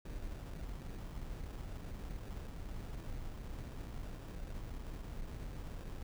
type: noise with sample-and-hold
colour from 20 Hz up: brown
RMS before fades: -44 dBFS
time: 0.05-6.03 s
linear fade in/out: 5 ms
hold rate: 2100 Hz
effects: none